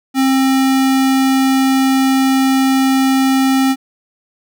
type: tone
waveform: square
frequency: 266 Hz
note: C4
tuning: 29 cents sharp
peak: -11 dBFS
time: 0.14-3.76 s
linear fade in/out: 50 ms
effects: none